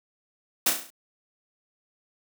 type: noise with echo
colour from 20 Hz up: white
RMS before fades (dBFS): -21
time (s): 0.66-0.7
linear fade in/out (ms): 5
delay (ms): 34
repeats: 6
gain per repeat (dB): -5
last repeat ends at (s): 0.904
effects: high-pass 200 Hz 12 dB/octave